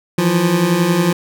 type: beating tone pair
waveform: 25% pulse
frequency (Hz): 164.7 / 175.7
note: E3 / F3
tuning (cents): -1 / +11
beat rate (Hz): 11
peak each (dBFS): -15 / -10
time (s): 0.18-1.13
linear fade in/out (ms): 5
effects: none